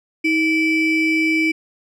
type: ring-modulated tone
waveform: triangle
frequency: 1318.5 Hz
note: E6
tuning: in tune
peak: -10 dBFS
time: 0.24-1.52 s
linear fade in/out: 10 ms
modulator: 1000 Hz
effects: none